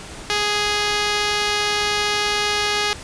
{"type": "tone", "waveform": "5% pulse", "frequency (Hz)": 415.3, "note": "G#4", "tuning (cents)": 0, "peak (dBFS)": -7, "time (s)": [0.3, 2.93], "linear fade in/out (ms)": 0, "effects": ["pink hiss -36 dBFS RMS until 3.03 s", "resampled to 22050 Hz"]}